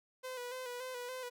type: tone with vibrato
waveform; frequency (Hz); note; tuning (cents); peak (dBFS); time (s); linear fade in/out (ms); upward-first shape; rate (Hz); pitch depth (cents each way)
sawtooth; 501; B4; +25; -37; 0.23-1.3; 20; square; 3.5; 41
effects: none